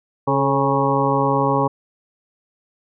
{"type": "harmonic tone with a mistuned harmonic", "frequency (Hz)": 137.4, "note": "C#3", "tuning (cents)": -15, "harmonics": [1, 2, 3, 4, 6, 7, 8], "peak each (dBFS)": [-23, -23, -23, -23, -23, -23, -23], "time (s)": [0.27, 1.68], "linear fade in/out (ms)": 10, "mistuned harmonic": 3, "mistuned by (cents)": 48, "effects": []}